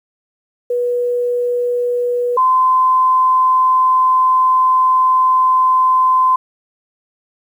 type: tone pair in turn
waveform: sine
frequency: 486.9 / 1029.9 Hz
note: B4 / C6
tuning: -25 / -28 cents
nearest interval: octave + minor second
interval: 1297 cents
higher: second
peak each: -14 / -9 dBFS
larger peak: second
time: 0.7-2.37 / 2.37-6.36 s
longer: second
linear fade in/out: 5 ms
effects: 8-bit